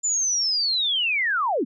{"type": "linear sweep", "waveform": "sine", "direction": "down", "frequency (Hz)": [7150, 195.6], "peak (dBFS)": -20, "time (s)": [0.03, 1.65], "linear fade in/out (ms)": 20, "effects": []}